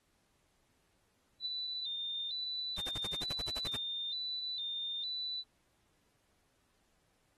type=tone with vibrato; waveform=sine; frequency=3795 Hz; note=A#7; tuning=30 cents sharp; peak=-36 dBFS; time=1.4-5.44 s; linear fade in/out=50 ms; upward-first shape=square; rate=1.1 Hz; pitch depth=81 cents each way
type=noise bursts; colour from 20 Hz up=pink; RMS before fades=-42 dBFS; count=12; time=2.78-3.762 s; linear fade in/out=2 ms; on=25 ms; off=62 ms
effects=pink hiss -75 dBFS RMS until 7.37 s + AAC 32 kbps